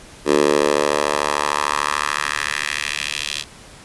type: tone with high-pass filter sweep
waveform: 10% pulse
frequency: 73.42 Hz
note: D2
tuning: in tune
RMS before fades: -20 dBFS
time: 0.25-3.45 s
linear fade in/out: 50 ms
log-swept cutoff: 360 to 3300 Hz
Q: 1.9
effects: pink hiss -42 dBFS RMS until 3.84 s + resampled to 24000 Hz